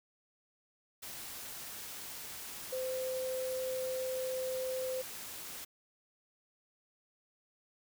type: tone in noise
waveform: sine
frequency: 516 Hz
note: C5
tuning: 24 cents flat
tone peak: -34 dBFS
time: 2.72-5.02 s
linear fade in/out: 10 ms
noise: white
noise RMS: -45 dBFS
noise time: 1.02-5.65 s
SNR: +8 dB
effects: none